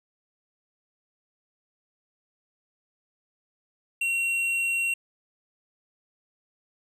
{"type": "tone with tanh clipping", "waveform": "triangle", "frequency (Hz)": 2738, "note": "F7", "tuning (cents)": -35, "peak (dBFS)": -25, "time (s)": [4.01, 4.94], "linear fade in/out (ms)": 5, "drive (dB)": 12, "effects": []}